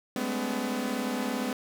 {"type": "tone cluster", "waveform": "sawtooth", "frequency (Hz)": [200.3, 214.6, 251.9, 286.6], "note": ["G3", "A3", "B3", "D4"], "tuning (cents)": [38, -43, 34, -42], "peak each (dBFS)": [-34, -31, -27, -34], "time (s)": [0.16, 1.53], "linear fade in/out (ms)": 2, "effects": []}